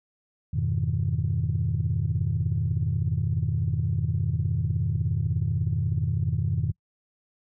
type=chord; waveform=sine; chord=F half-diminished seventh; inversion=none; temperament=equal; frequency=87.31 / 103.83 / 123.47 / 155.56 Hz; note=F2 / Ab2 / Cb3 / Eb3; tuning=0 / 0 / 0 / 0 cents; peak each=-28 dBFS; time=0.53-6.72 s; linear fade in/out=10 ms; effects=noise-tail reverb RT60 0.1 s tail -24 dB re dry + tanh soft clip ceiling -15 dBFS